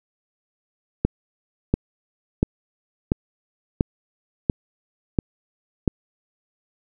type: click train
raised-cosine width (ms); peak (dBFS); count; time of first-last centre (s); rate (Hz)
3; -4; 8; 1.05-5.878; 1.45
effects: none